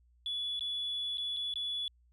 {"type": "tone with dropouts", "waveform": "sine", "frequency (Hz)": 3421, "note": "A7", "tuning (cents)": -49, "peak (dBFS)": -32, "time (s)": [0.26, 1.88], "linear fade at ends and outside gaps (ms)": 1, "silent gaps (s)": [[0.594, 0.608], [1.173, 1.181], [1.365, 1.369], [1.539, 1.557]], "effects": ["tanh soft clip ceiling -29 dBFS", "added 60 Hz sine -63 dBFS peak until 2.12 s"]}